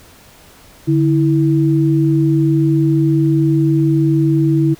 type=tone pair together; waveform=sine; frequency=145.75 / 325.7 Hz; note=D3 / E4; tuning=-13 / -21 cents; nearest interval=octave + major second; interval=1392 cents; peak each=-13 dBFS; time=0.87-4.75 s; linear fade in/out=20 ms; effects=pink hiss -44 dBFS RMS until 4.79 s